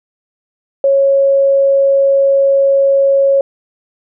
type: tone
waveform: sine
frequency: 550 Hz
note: C#5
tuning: 14 cents flat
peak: -7 dBFS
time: 0.84-3.41 s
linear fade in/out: 2 ms
effects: none